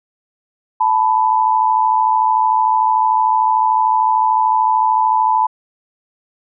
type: tone pair together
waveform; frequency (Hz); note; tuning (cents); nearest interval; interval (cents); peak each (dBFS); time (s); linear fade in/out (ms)
sine; 877 / 990.4; A5 / B5; -6 / +5; major second; 211; -14; 0.8-5.47; 10
effects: none